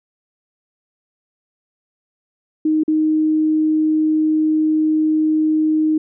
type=tone with dropouts; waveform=sine; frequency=311.1 Hz; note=D#4; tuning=in tune; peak=-13 dBFS; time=2.65-5.98 s; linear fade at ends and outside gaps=5 ms; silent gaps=2.835-2.879 s; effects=none